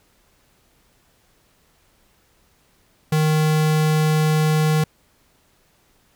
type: tone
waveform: square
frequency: 155 Hz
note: D#3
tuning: 6 cents flat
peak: -16 dBFS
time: 3.12-4.84 s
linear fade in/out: 5 ms
effects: pink hiss -60 dBFS RMS until 6.15 s